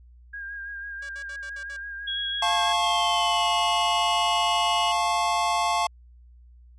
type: tone with vibrato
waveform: sine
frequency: 1618 Hz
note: G#6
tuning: 46 cents flat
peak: -33 dBFS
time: 0.33-2.73 s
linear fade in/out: 10 ms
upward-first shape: sine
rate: 6 Hz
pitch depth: 31 cents each way
type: tone bursts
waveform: 5% pulse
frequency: 572 Hz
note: D5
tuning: 46 cents flat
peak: -33 dBFS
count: 6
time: 1.02-1.767 s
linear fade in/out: 5 ms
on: 72 ms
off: 63 ms
type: tone with pitch glide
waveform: sine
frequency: 3322 to 2909 Hz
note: G#7 to F#7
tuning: 0 to -30 cents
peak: -27 dBFS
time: 2.07-4.92 s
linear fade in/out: 10 ms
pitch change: -230 cents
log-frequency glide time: 2.71-3.47 s
type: chord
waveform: square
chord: F augmented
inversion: none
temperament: just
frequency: 698.5 / 873.1 / 1091.3 Hz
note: F5 / A5 / C#6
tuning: 0 / -14 / -27 cents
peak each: -27 dBFS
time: 2.42-5.87 s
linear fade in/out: 5 ms
effects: added 60 Hz sine -48 dBFS peak until 6.78 s + resampled to 22050 Hz